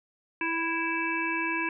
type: harmonic tone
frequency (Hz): 329.6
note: E4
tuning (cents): 0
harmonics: 1 / 3 / 5 / 7 / 8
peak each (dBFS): -33 / -33 / -33 / -33 / -33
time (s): 0.41-1.69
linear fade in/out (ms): 2
effects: none